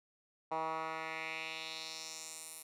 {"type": "tone with band-pass filter sweep", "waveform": "10% pulse", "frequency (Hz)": 160, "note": "D#3", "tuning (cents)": 49, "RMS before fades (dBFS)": -42, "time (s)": [0.51, 2.63], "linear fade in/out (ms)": 10, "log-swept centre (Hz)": [910, 11000], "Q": 2.3, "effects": []}